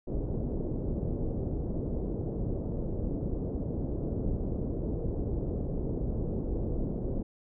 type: low-pass noise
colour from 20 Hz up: pink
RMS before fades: -32 dBFS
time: 0.07-7.23 s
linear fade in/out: 10 ms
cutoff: 490 Hz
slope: 24 dB/octave
effects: none